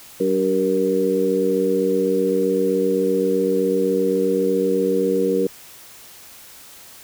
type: harmonic tone with a mistuned harmonic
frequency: 95.7 Hz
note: G2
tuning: 41 cents flat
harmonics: 2 / 3 / 4 / 5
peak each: -25 / -24 / -22 / -19 dBFS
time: 0.2-5.47 s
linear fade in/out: 5 ms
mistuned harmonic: 5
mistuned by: -29 cents
effects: white hiss -43 dBFS RMS until 7.03 s